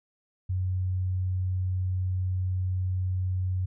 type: tone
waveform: sine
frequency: 92.4 Hz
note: F#2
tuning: 2 cents flat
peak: -25 dBFS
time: 0.49-3.66 s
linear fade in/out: 10 ms
effects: none